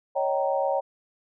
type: chord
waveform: sine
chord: Eb dominant seventh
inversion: third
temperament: equal with one note detuned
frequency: 554.4 / 622.3 / 774.5 / 932.3 Hz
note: Db5 / Eb5 / G5 / Bb5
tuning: 0 / 0 / -21 / 0 cents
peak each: -25 / -30 / -28 / -31 dBFS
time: 0.15-0.81 s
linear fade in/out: 20 ms
effects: none